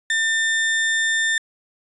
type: tone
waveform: 35% pulse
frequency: 1800 Hz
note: A6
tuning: 39 cents sharp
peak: -16 dBFS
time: 0.1-1.38 s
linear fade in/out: 2 ms
effects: resampled to 22050 Hz